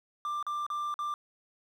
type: tone with dropouts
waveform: triangle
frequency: 1185 Hz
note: D6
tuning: 15 cents sharp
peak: -29 dBFS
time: 0.25-1.14 s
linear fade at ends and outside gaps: 1 ms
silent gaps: 0.427-0.466 / 0.665-0.701 / 0.941-0.99 s
effects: 10-bit